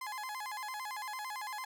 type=tone with vibrato; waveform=30% pulse; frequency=934 Hz; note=A#5; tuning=3 cents sharp; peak=-36 dBFS; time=0.01-1.65 s; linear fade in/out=5 ms; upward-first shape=square; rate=8.9 Hz; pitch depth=180 cents each way; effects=none